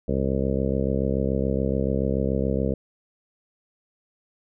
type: harmonic tone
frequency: 67 Hz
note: C2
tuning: 42 cents sharp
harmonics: 1 / 2 / 3 / 4 / 5 / 6 / 7 / 8 / 9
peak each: -28 / -29 / -27 / -31 / -36 / -32 / -29 / -31 / -36 dBFS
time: 0.08-2.74 s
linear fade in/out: 5 ms
effects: none